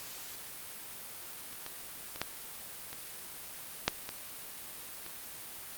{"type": "clicks", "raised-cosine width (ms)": 0.2, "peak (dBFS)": [-30, -23, -25, -13, -25, -7, -21, -26], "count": 8, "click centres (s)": [1.53, 1.664, 2.16, 2.216, 2.93, 3.88, 4.091, 5.064], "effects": ["white hiss -45 dBFS RMS until 5.77 s", "Opus 48 kbps"]}